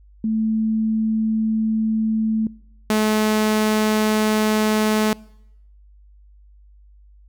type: tone pair in turn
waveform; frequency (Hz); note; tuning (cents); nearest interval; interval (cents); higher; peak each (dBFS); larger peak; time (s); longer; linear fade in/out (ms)
sine / sawtooth; 220 / 215.2; A3 / A3; 0 / -38; unison; 38; first; -18 / -12; second; 0.24-2.47 / 2.9-5.13; neither; 2
effects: noise-tail reverb RT60 0.8 s tail -24 dB re dry + added 50 Hz sine -46 dBFS peak until 7.28 s